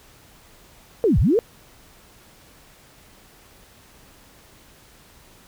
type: linear two-way sweep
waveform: sine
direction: down then up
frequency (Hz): 493.9 to 37.97 to 493.9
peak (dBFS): -14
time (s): 1.04-1.39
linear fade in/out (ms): 0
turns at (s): 1.19
effects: pink hiss -51 dBFS RMS until 5.47 s